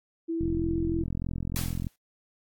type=tone; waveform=sine; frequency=330.1 Hz; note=E4; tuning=2 cents sharp; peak=-27 dBFS; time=0.28-1.04 s; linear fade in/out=20 ms
type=click train; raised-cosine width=5 ms; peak=-20 dBFS; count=64; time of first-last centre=0.41-1.868 s; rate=43.2 Hz
type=noise with exponential decay; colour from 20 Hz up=white; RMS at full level=-32 dBFS; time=1.56-1.96 s; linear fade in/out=2 ms; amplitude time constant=86 ms
effects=AAC 64 kbps